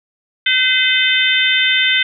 harmonic tone, 512 Hz, C5, 38 cents flat, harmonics 3 / 4 / 5 / 6 / 7, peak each -19 / -16 / -21 / -17 / -18 dBFS, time 0.46-2.03 s, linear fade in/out 5 ms, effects none

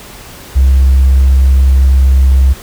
triangle tone with tanh clipping, 66.3 Hz, C2, 23 cents sharp, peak -3 dBFS, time 0.55-2.54 s, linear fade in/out 20 ms, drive 1 dB, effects pink hiss -32 dBFS RMS until 2.62 s

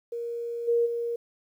sine tone with level steps, 470.1 Hz, A#4, 15 cents sharp, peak -30 / -20 / -27 dBFS, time 0.12-1.16 s, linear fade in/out 5 ms, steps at 0.67 / 0.85 s, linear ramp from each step 20 ms, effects 10-bit

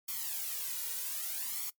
blue noise with flanger, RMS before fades -37 dBFS, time 0.08-1.7 s, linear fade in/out 5 ms, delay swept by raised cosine 0.9 to 2.1 ms, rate 0.64 Hz, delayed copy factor +0.85, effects noise-tail reverb RT60 0.1 s tail -20 dB re dry + MP3 96 kbps

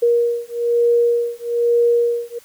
sine beating tone pair, 472.7 / 473.8 Hz, A#4 / A#4, +24 / +28 cents, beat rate 1.1 Hz, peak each -17 dBFS, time 0.02-2.39 s, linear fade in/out 10 ms, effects white hiss -49 dBFS RMS until 2.44 s

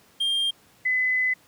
triangle / sine tone pair in turn, 3200 / 2016 Hz, G7 / B6, +35 / +35 cents, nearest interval minor sixth, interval 800 cents, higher first, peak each -20 dBFS, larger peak neither, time 0.2-0.51 / 0.85-1.34 s, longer second, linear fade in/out 10 ms, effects pink hiss -57 dBFS RMS until 1.47 s + high-pass 100 Hz 12 dB/octave

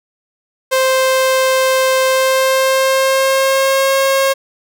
sawtooth tone with pitch glide, 523.3 to 540.8 Hz, C5 to C#5, 0 to -43 cents, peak -7 dBFS, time 0.71-4.34 s, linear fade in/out 20 ms, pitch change +57 cents, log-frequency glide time 2.06-3.92 s, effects none

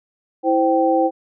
sine tone cluster, 328.6 / 521 / 778 Hz, E4 / C5 / G5, -5 / -7 / -13 cents, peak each -18 dBFS, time 0.43-1.11 s, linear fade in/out 50 ms, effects none

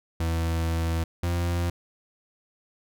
40% pulse tone pair in turn, 82.41 / 86.56 Hz, E2 / F2, 0 / -15 cents, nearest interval minor second, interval 85 cents, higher second, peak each -23 dBFS, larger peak neither, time 0.2-1.04 / 1.23-1.7 s, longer first, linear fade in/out 5 ms, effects none

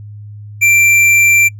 sine tone with hard clipping, 2356 Hz, D7, 5 cents sharp, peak -8 dBFS, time 0.61-1.49 s, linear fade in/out 20 ms, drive 10 dB, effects noise-tail reverb RT60 0.1 s tail -26 dB re dry + added 104 Hz sine -28 dBFS peak until 1.59 s

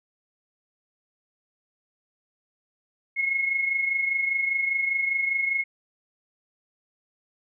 sine tone pair together, 2167 / 2192 Hz, C#7 / C#7, -40 / -20 cents, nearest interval unison, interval 20 cents, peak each -23 / -31 dBFS, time 3.16-5.64 s, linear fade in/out 20 ms, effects none

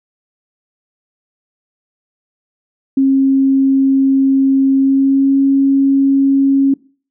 sine tone with pitch glide, 270 to 273.6 Hz, C#4 to C#4, -45 to -23 cents, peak -8 dBFS, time 2.97-6.74 s, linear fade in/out 5 ms, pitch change +22 cents, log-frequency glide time 4.77-5.39 s, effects noise-tail reverb RT60 0.4 s tail -22 dB re dry

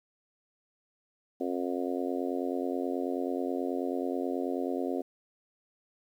harmonic tone, 89.3 Hz, F2, 39 cents sharp, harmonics 3 / 4 / 5 / 6 / 7 / 8, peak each -33 / -35 / -37 / -39 / -40 / -41 dBFS, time 1.4-5.02 s, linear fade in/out 10 ms, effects 10-bit

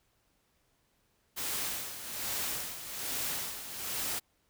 white noise with tremolo, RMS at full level -34 dBFS, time 1.36-4.2 s, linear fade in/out 20 ms, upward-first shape sine, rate 1.2 Hz, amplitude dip 65%, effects pink hiss -73 dBFS RMS until 4.49 s

